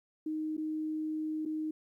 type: tone with dropouts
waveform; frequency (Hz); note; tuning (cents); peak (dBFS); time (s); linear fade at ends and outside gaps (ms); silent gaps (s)
sine; 311.1; D#4; 0; -32; 0.26-1.71; 5; 0.568-0.578 / 1.453-1.459
effects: 12-bit